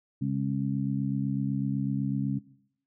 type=harmonic tone; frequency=68 Hz; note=C#2; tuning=33 cents flat; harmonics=2 / 3 / 4; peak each=-29 / -31 / -32 dBFS; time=0.21-2.39 s; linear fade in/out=10 ms; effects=noise-tail reverb RT60 0.7 s tail -19 dB re dry